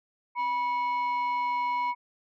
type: tone pair together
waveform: sine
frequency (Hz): 974.8 / 2217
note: B5 / C#7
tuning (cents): -23 / 0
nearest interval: octave + major second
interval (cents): 1423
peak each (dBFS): -24 / -34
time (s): 0.35-1.95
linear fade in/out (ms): 50
effects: tanh soft clip ceiling -23 dBFS